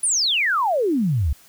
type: exponential sweep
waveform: sine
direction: down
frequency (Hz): 10240 to 63.8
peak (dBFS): -17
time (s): 0.03-1.33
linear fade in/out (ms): 5
effects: white hiss -51 dBFS RMS until 1.48 s